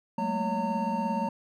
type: tone cluster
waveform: triangle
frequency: 187.1 / 213.1 / 230.2 / 560 / 914 Hz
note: F#3 / G#3 / A#3 / C#5 / A#5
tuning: +20 / +45 / -22 / +18 / -34 cents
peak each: -33 / -31 / -32 / -34 / -28 dBFS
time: 0.18-1.29 s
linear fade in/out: 5 ms
effects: none